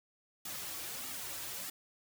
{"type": "noise with flanger", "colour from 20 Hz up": "white", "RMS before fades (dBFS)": -42, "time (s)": [0.45, 1.7], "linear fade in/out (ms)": 5, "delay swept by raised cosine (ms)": [1.9, 4.9], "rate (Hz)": 1.6, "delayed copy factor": -0.75, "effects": []}